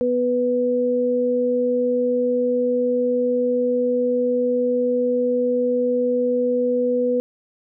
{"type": "tone pair together", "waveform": "sine", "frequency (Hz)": [246.9, 493.8], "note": ["B3", "B4"], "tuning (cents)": [0, 0], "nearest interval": "octave", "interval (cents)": 1200, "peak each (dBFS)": [-23, -18], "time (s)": [0.01, 7.2], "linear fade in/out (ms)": 0, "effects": []}